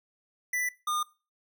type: tone pair in turn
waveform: square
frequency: 1983 / 1214.4 Hz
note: B6 / D#6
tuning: +7 / -42 cents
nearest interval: minor sixth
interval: 849 cents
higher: first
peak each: -28 dBFS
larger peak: neither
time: 0.53-0.69 / 0.87-1.03 s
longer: neither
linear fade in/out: 5 ms
effects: noise-tail reverb RT60 0.3 s tail -19 dB re dry